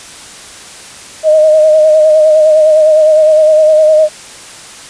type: tone with vibrato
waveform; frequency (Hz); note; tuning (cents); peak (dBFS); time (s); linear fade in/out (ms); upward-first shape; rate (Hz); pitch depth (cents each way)
sine; 621; D#5; -3; -3; 1.23-4.09; 50; sine; 9.8; 35
effects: white hiss -31 dBFS RMS until 4.89 s + resampled to 22050 Hz